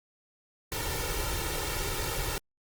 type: noise with comb filter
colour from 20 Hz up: pink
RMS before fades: -32 dBFS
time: 0.72-2.38 s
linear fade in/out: 0 ms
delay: 2.2 ms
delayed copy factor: +0.85
effects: Opus 48 kbps